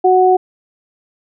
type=tone pair together; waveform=sine; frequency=370 / 740 Hz; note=F#4 / F#5; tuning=0 / 0 cents; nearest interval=octave; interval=1200 cents; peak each=-10 dBFS; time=0.04-0.37 s; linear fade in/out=10 ms; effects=none